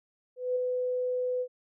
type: tone with ADSR envelope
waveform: sine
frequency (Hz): 501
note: B4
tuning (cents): +25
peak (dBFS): -24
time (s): 0.36-1.48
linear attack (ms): 200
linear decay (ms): 6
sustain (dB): -3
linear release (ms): 69
effects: none